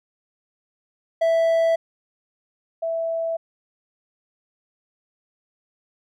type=tone pair in turn; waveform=triangle / sine; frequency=659.3 / 659.3 Hz; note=E5 / E5; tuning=0 / 0 cents; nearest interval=unison; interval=0 cents; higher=neither; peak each=-14 / -22 dBFS; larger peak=first; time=1.21-1.76 / 2.82-3.37 s; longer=neither; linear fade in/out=10 ms; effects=none